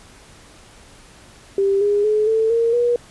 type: tone with pitch steps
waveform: sine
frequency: 393.8 / 409.8 / 426.5 / 443.8 / 461.9 / 480.6 Hz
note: G4 / G#4 / G#4 / A4 / A#4 / B4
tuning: +8 / -23 / +46 / +15 / -16 / -47 cents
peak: -14 dBFS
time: 1.58-2.96 s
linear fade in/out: 2 ms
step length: 230 ms
effects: pink hiss -46 dBFS RMS until 3.1 s + resampled to 24000 Hz

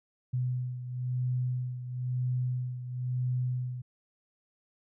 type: beating tone pair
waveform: sine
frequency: 125.4 / 126.4 Hz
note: B2 / B2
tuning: +27 / +41 cents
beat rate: 1 Hz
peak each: -30 / -36 dBFS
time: 0.33-3.82 s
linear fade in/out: 10 ms
effects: none

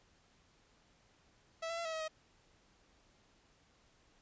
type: tone with pitch steps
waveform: sawtooth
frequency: 655 / 669 / 677 / 646 / 638 / 630 Hz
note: E5 / E5 / E5 / E5 / D#5 / D#5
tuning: -11 / +25 / +46 / -35 / +43 / +21 cents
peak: -34 dBFS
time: 1.62-2.082 s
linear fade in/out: 10 ms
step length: 77 ms
effects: pink hiss -69 dBFS RMS until 4.21 s + resampled to 16000 Hz

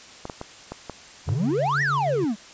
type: clicks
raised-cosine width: 1 ms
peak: -18 dBFS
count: 6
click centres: 0.254 / 0.298 / 0.414 / 0.72 / 0.897 / 1.29 s
type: exponential two-way sweep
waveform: triangle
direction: up then down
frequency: 73.8 to 1968 to 193.4 Hz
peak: -19 dBFS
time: 1.26-2.36 s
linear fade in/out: 50 ms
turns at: 1.82 s
type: tone with tremolo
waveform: triangle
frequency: 141.3 Hz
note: C#3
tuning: 34 cents sharp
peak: -24 dBFS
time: 1.27-2.25 s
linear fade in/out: 10 ms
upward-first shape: square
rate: 6.3 Hz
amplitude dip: 25%
effects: white hiss -45 dBFS RMS until 2.53 s + resampled to 16000 Hz

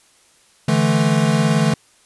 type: chord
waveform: square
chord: D suspended second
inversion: none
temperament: equal with one note detuned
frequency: 146.83 / 164.81 / 216.7 Hz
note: D3 / E3 / A3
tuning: 0 / 0 / -26 cents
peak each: -19 dBFS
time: 0.68-1.74 s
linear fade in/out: 5 ms
effects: white hiss -54 dBFS RMS until 2.05 s + resampled to 24000 Hz

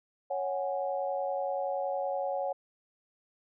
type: chord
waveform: sine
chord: C# suspended fourth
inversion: none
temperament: equal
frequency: 554.4 / 740 / 830.6 Hz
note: C#5 / F#5 / G#5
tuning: 0 / 0 / 0 cents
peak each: -32 / -34 / -38 dBFS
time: 0.3-2.53 s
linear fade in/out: 10 ms
effects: none

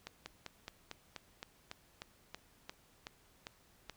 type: slowing click train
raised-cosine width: 0.2 ms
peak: -26 dBFS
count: 14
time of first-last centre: 0.07-3.897 s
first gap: 190 ms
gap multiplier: 1.07
effects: pink hiss -67 dBFS RMS until 3.96 s

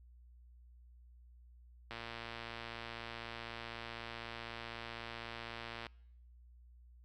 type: click train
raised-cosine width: 0.3 ms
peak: -28 dBFS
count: 460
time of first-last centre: 1.91-5.867 s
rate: 116 Hz
effects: noise-tail reverb RT60 0.8 s tail -25 dB re dry + added 60 Hz sine -57 dBFS peak until 7.04 s

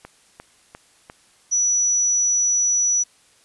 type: click train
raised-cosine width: 0.5 ms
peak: -22 dBFS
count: 4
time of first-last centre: 0.05-1.099 s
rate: 2.86 Hz
type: tone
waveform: sine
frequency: 5900 Hz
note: F#8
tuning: 6 cents flat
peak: -16 dBFS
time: 1.51-3.04 s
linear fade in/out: 20 ms
effects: white hiss -56 dBFS RMS until 3.44 s + resampled to 24000 Hz

